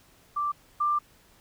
sine tone pair in turn, 1174.7 / 1185.6 Hz, D6 / D6, 0 / +16 cents, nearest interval unison, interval 16 cents, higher second, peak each -25 / -22 dBFS, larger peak second, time 0.36-0.52 / 0.8-0.99 s, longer second, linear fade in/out 10 ms, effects pink hiss -59 dBFS RMS until 1.4 s

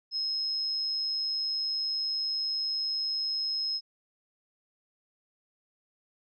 sine tone, 5150 Hz, E8, 41 cents flat, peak -28 dBFS, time 0.11-3.81 s, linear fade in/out 50 ms, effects none

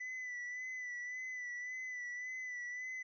triangle tone with vibrato, 1991 Hz, B6, 14 cents sharp, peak -39 dBFS, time 0-3.03 s, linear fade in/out 10 ms, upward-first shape sine, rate 1.8 Hz, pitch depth 36 cents each way, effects resampled to 16000 Hz

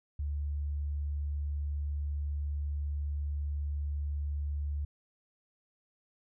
sine tone, 72.7 Hz, D2, 17 cents flat, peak -31 dBFS, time 0.19-4.85 s, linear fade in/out 5 ms, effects none

